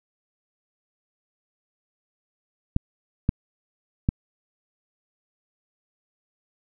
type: clicks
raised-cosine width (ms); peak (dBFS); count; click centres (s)
5; -7; 3; 2.764 / 3.291 / 4.089
effects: none